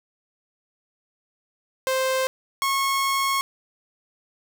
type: tone pair in turn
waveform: sawtooth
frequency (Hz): 523.3 / 1092.3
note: C5 / C#6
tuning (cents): 0 / -26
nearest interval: octave + minor second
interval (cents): 1274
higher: second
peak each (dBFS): -17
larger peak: neither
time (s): 1.87-2.27 / 2.62-3.41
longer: second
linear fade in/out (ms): 0
effects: none